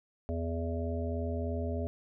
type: harmonic tone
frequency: 83.1 Hz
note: E2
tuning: 15 cents sharp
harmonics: 1 / 3 / 5 / 7 / 8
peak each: -33 / -38 / -40 / -41 / -42 dBFS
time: 0.29-1.87 s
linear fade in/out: 0 ms
effects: none